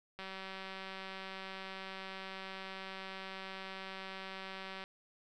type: click train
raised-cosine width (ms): 0.3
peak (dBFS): -29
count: 889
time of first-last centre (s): 0.19-4.839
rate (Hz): 191
effects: none